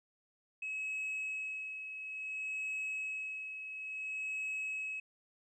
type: tone with tremolo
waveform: sine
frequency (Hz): 2568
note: E7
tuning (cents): -46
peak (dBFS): -33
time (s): 0.62-5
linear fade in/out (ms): 5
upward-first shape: sine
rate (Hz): 0.58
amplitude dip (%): 60
effects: tanh soft clip ceiling -34 dBFS